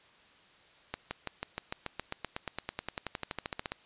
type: accelerating click train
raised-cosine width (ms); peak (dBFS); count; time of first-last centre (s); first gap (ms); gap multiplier
0.3; -18; 27; 0.94-3.72; 170; 0.96
effects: white hiss -60 dBFS RMS until 3.85 s + resampled to 8000 Hz